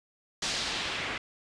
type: noise with low-pass filter sweep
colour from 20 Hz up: white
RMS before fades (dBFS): -33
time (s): 0.42-1.18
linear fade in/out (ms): 5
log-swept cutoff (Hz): 5400 to 2300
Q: 1.4
effects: resampled to 22050 Hz